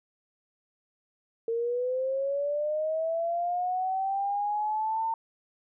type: linear sweep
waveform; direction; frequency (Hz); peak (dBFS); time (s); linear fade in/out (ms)
sine; up; 454.2 to 909; -26; 1.48-5.14; 2
effects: none